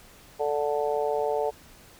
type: harmonic tone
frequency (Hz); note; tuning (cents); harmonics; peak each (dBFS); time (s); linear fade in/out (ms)
146.83; D3; 0; 3 / 4 / 5 / 6; -27 / -29 / -31 / -33; 0.39-1.51; 20
effects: pink hiss -52 dBFS RMS until 1.99 s